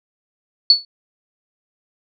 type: tone with exponential decay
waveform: sine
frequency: 4435 Hz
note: C#8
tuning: in tune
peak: -3 dBFS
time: 0.7-0.85 s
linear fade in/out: 2 ms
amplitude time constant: 31 ms
effects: none